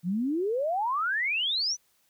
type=exponential sweep; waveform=sine; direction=up; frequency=164.81 to 6160 Hz; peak=-25 dBFS; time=0.03-1.77 s; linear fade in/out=50 ms; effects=white hiss -68 dBFS RMS until 2.09 s